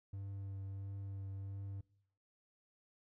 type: tone with vibrato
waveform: triangle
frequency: 98 Hz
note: G2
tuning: in tune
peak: -40 dBFS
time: 0.13-1.81 s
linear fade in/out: 5 ms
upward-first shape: triangle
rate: 1.5 Hz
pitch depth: 16 cents each way
effects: noise-tail reverb RT60 0.7 s tail -23 dB re dry